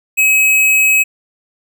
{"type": "tone", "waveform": "square", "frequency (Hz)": 2550, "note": "D#7", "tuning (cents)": 42, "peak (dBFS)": -9, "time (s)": [0.17, 1.04], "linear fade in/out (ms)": 20, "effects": []}